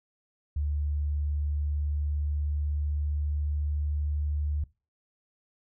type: tone with pitch glide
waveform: sine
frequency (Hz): 73.42 to 73.97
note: D2 to D2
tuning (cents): 0 to +13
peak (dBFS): -26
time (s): 0.56-4.64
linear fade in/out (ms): 5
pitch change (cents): +13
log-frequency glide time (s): 1.19-4.1
effects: noise-tail reverb RT60 0.3 s tail -21 dB re dry